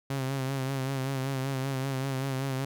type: tone with vibrato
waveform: sawtooth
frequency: 134.1 Hz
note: C3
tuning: 43 cents sharp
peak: -25 dBFS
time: 0.1-2.65 s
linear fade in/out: 5 ms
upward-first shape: sine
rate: 5.2 Hz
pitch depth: 48 cents each way
effects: none